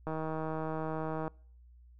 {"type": "click train", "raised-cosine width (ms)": 1, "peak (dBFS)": -23, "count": 192, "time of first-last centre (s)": [0.07, 1.279], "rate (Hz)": 158, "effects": ["noise-tail reverb RT60 0.5 s tail -25 dB re dry", "added 60 Hz sine -54 dBFS peak until 1.99 s"]}